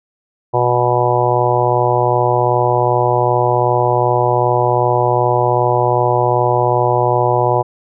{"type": "harmonic tone", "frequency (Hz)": 122.6, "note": "B2", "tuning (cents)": -12, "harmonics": [1, 3, 4, 5, 6, 7, 8], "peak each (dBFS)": [-19, -19, -19, -19, -19, -19, -19], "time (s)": [0.53, 7.63], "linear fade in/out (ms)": 20, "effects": []}